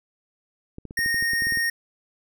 clicks, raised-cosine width 3 ms, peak -24 dBFS, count 12, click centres 0.784 / 0.853 / 0.909 / 0.99 / 1.061 / 1.144 / 1.225 / 1.334 / 1.422 / 1.47 / 1.523 / 1.573 s
square tone, 1853 Hz, A#6, 11 cents flat, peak -22 dBFS, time 0.97-1.7 s, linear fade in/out 5 ms
effects none

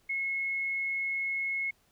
sine tone, 2176 Hz, C#7, 33 cents flat, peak -29 dBFS, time 0.09-1.71 s, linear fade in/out 10 ms, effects pink hiss -68 dBFS RMS until 1.91 s

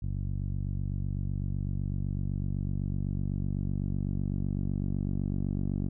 10% pulse tone with low-pass filter sweep, 47.93 Hz, G1, 38 cents flat, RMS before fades -31 dBFS, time 0.02-5.89 s, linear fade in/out 10 ms, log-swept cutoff 120 to 250 Hz, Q 0.94, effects none

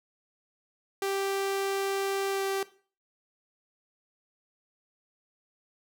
sawtooth tone with pitch glide, 392 to 389.7 Hz, G4 to G4, 0 to -10 cents, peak -24 dBFS, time 1.02-2.63 s, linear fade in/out 2 ms, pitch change -10 cents, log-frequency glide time 2.31-2.43 s, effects noise-tail reverb RT60 0.4 s tail -17 dB re dry

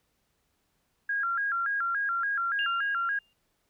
sine tone with vibrato, 1500 Hz, F#6, 23 cents sharp, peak -26 dBFS, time 1.09-3.19 s, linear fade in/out 5 ms, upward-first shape square, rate 3.5 Hz, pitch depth 150 cents each way
sine tone with exponential decay, 2806 Hz, F7, 8 cents sharp, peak -29 dBFS, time 2.59-3.33 s, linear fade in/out 1 ms, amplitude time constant 160 ms
effects pink hiss -74 dBFS RMS until 3.69 s

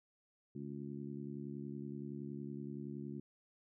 harmonic tone, 70.7 Hz, C#2, 35 cents sharp, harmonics 2 / 3 / 4 / 5, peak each -47 / -46 / -49 / -50 dBFS, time 0.55-3.2 s, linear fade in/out 5 ms, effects none

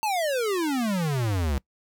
square exponential sweep, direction down, 902 to 65.41 Hz, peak -24 dBFS, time 0.03-1.58 s, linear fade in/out 0 ms, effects noise-tail reverb RT60 0.1 s tail -23 dB re dry

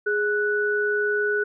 sine tone pair together, 415.4 / 1480.3 Hz, G#4 / F#6, 0 / 0 cents, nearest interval octave + minor seventh, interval 2200 cents, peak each -23 dBFS, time 0.06-1.44 s, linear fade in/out 10 ms, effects none

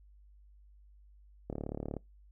click train, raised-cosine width 2 ms, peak -24 dBFS, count 18, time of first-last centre 1.5-1.967 s, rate 36.4 Hz, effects noise-tail reverb RT60 0.2 s tail -25 dB re dry + added 50 Hz sine -56 dBFS peak until 2.31 s

